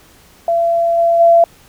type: tone with level steps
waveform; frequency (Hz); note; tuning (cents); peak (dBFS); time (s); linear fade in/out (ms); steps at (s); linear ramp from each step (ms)
sine; 677; E5; +46; -11 / -9 / -5; 0.48-1.44; 2; 0.97 / 1.19; 20
effects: pink hiss -46 dBFS RMS until 1.68 s